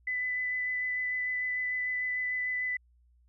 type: tone with vibrato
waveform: sine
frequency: 2000 Hz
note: B6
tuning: 21 cents sharp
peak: -29 dBFS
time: 0.07-2.77 s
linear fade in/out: 5 ms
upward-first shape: sine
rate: 6.7 Hz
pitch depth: 9 cents each way
effects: added 60 Hz sine -61 dBFS peak until 3.28 s